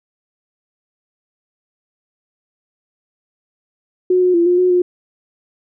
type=tone with pitch steps; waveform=sine; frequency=365.3 / 362.9 / 341.5 / 355.6 / 364.3 / 357.7 Hz; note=F#4 / F#4 / F4 / F4 / F#4 / F4; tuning=-22 / -34 / -39 / +31 / -27 / +41 cents; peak=-10 dBFS; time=4.1-4.82 s; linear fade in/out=5 ms; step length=120 ms; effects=none